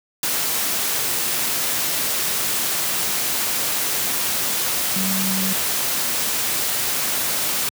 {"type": "tone in noise", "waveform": "sine", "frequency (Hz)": 190.5, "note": "G3", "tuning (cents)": -49, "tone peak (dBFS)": -23, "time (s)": [4.96, 5.53], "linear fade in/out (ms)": 2, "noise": "white", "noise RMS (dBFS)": -22, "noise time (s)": [0.23, 7.69], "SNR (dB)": -4, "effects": ["high-pass 100 Hz 12 dB/octave"]}